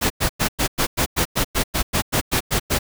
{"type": "noise bursts", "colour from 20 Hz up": "pink", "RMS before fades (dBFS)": -19, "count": 15, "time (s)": [0.01, 2.79], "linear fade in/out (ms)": 20, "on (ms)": 92, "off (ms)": 100, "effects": []}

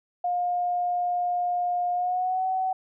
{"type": "tone with pitch glide", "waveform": "sine", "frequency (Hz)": [711, 752.8], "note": ["F5", "F#5"], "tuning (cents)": [31, 30], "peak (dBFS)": -23, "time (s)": [0.24, 2.73], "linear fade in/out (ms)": 5, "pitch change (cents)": 99, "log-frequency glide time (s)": [1.93, 2.45], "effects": []}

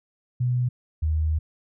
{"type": "tone pair in turn", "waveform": "sine", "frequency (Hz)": [124, 78.12], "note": ["B2", "D#2"], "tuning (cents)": [7, 8], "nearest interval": "minor sixth", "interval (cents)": 799, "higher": "first", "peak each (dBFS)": -20, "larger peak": "neither", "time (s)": [[0.4, 0.69], [1.02, 1.39]], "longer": "second", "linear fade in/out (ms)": 10, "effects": []}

